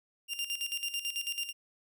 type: tone with tremolo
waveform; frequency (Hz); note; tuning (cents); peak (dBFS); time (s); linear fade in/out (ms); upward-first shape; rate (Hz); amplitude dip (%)
sawtooth; 2794; F7; 0; -28; 0.28-1.53; 50; square; 9.1; 70
effects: none